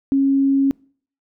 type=tone; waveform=sine; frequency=273.6 Hz; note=C#4; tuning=23 cents flat; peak=-13 dBFS; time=0.12-0.71 s; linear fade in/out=0 ms; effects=noise-tail reverb RT60 0.5 s tail -26 dB re dry